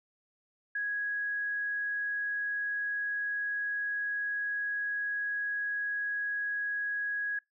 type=tone; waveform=sine; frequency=1661.2 Hz; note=G#6; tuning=in tune; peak=-30 dBFS; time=0.75-7.39 s; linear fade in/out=5 ms; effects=noise-tail reverb RT60 0.2 s tail -25 dB re dry